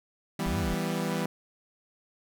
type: chord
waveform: sawtooth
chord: E minor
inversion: none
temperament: equal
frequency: 164.81 / 196 / 246.9 Hz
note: E3 / G3 / B3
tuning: 0 / 0 / 0 cents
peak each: -28 / -28 / -31 dBFS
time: 0.39-1.26 s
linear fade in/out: 5 ms
type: linear two-way sweep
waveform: sine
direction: up then down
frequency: 32.7 to 105.1 to 32.7 Hz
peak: -30 dBFS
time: 0.46-0.74 s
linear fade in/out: 0 ms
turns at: 0.58 s
effects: none